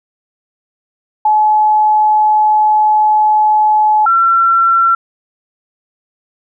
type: tone pair in turn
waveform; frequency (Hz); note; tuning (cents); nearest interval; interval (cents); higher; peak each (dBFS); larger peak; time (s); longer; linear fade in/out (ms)
sine; 854 / 1355.6; G#5 / E6; +48 / +48; minor sixth; 800; second; -7; neither; 1.25-4.06 / 4.06-4.95; first; 5
effects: none